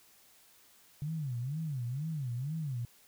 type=tone with vibrato; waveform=sine; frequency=138.9 Hz; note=C#3; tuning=4 cents sharp; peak=-33 dBFS; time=1.02-2.85 s; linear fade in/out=0 ms; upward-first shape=sine; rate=2.1 Hz; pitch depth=270 cents each way; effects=white hiss -62 dBFS RMS until 3.07 s